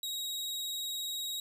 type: tone with vibrato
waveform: sawtooth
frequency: 3814 Hz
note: A#7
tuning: 39 cents sharp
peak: -32 dBFS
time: 0.03-1.4 s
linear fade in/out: 2 ms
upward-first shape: sine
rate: 20 Hz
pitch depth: 27 cents each way
effects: none